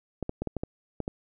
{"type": "clicks", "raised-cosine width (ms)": 2, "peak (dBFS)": -17, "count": 8, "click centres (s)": [0.227, 0.294, 0.42, 0.473, 0.567, 0.635, 1.003, 1.079], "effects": []}